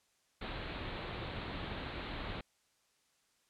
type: low-pass noise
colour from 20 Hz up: pink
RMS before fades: -42 dBFS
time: 0.41-2.41 s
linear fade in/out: 5 ms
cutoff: 4200 Hz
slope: 96 dB/octave
effects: white hiss -74 dBFS RMS until 3.49 s + low-pass 9000 Hz 12 dB/octave